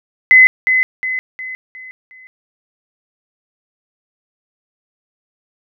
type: tone with echo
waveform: sine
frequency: 2032 Hz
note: B6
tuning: 49 cents sharp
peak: -3 dBFS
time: 0.31-0.47 s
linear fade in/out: 0 ms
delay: 360 ms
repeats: 5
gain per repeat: -7 dB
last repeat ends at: 2.27 s
effects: none